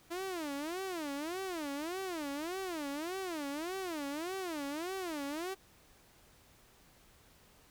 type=tone with vibrato; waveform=sawtooth; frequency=327.8 Hz; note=E4; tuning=10 cents flat; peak=-33 dBFS; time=0.1-5.55 s; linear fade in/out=20 ms; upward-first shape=sine; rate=1.7 Hz; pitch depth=280 cents each way; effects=pink hiss -63 dBFS RMS until 7.7 s